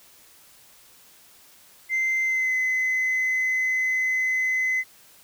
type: tone with pitch glide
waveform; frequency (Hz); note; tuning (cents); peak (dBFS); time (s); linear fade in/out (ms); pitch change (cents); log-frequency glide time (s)
sine; 2078 to 2036; C7 to C7; -12 to -48; -19; 1.89-4.84; 50; -36; 2.24-2.54
effects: tanh soft clip ceiling -19 dBFS + white hiss -53 dBFS RMS until 5.23 s